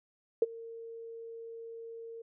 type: tone with ADSR envelope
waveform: sine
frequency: 457.9 Hz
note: A#4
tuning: 31 cents flat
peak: -19 dBFS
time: 0.42-2.22 s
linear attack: 3 ms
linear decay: 28 ms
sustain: -23 dB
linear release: 7 ms
effects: none

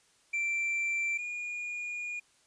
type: tone pair in turn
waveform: triangle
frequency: 2349 / 2435 Hz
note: D7 / D#7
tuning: 0 / -38 cents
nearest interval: minor second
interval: 62 cents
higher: second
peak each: -27 / -33 dBFS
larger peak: first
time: 0.33-1.18 / 1.18-2.2 s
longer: second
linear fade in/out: 10 ms
effects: white hiss -66 dBFS RMS until 2.46 s + resampled to 22050 Hz

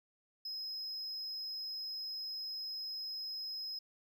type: tone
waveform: triangle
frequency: 5110 Hz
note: D#8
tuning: 45 cents sharp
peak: -38 dBFS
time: 0.45-3.79 s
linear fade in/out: 5 ms
effects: none

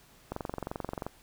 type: click train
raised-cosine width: 1 ms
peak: -20 dBFS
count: 18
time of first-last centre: 0.32-1.066 s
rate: 22.8 Hz
effects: pink hiss -59 dBFS RMS until 1.22 s

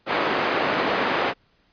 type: band-pass noise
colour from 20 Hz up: pink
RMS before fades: -23 dBFS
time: 0.06-1.34 s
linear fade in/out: 50 ms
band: 350 to 2300 Hz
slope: 12 dB/octave
effects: pink hiss -63 dBFS RMS until 1.72 s + resampled to 11025 Hz

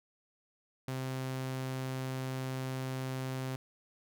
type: tone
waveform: sawtooth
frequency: 130.81 Hz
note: C3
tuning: in tune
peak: -31 dBFS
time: 0.88-3.56 s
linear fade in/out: 2 ms
effects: none

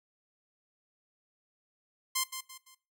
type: tone with echo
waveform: 5% pulse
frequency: 1046.5 Hz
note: C6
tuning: in tune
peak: -16 dBFS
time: 2.15-2.24 s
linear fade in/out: 10 ms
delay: 170 ms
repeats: 3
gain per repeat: -9 dB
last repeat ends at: 2.75 s
effects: noise-tail reverb RT60 0.3 s tail -18 dB re dry

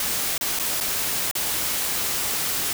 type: noise with dropouts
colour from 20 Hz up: white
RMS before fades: -25 dBFS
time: 0-2.73 s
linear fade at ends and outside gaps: 2 ms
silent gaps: 0.379-0.41 / 0.59-0.596 / 0.803-0.808 / 1.313-1.352 s
effects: none

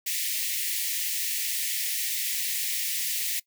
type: high-pass noise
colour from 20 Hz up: white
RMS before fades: -29 dBFS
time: 0.06-3.4 s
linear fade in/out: 10 ms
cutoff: 1800 Hz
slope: 96 dB/octave
effects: noise-tail reverb RT60 0.1 s tail -21 dB re dry

